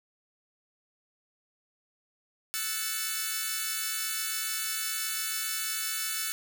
5% pulse chord, F# minor seventh, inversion third, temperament equal with one note detuned, 1318.5 / 1493.7 / 1760 / 2217 Hz, E6 / F#6 / A6 / C#7, 0 / +16 / 0 / 0 cents, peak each -25 dBFS, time 2.54-6.32 s, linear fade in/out 0 ms, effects none

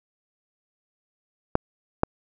clicks, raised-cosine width 1 ms, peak -4 dBFS, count 2, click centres 1.554 / 2.034 s, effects none

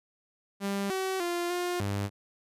sawtooth tone with pitch steps, 198.7 / 379.5 / 347.7 / 354.7 / 100.5 Hz, G3 / F#4 / F4 / F4 / G2, +24 / +44 / -8 / +27 / +44 cents, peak -25 dBFS, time 0.6-2.1 s, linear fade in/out 50 ms, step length 300 ms, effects resampled to 32000 Hz

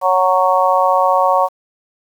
harmonic tone, 185 Hz, F#3, in tune, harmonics 3 / 4 / 5 / 6, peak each -16 / -16 / -16 / -16 dBFS, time 0.01-1.49 s, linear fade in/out 50 ms, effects 7-bit

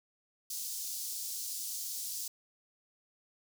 pink high-pass noise, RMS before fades -39 dBFS, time 0.5-2.28 s, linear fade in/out 5 ms, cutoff 5000 Hz, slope 24 dB/octave, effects none

